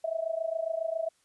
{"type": "tone with amplitude modulation", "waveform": "sine", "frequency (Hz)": 653, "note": "E5", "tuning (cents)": -17, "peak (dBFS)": -25, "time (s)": [0.04, 1.09], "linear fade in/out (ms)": 5, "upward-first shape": "sine", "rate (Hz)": 27.3, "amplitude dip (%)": 85, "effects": ["white hiss -69 dBFS RMS until 1.24 s", "resampled to 24000 Hz"]}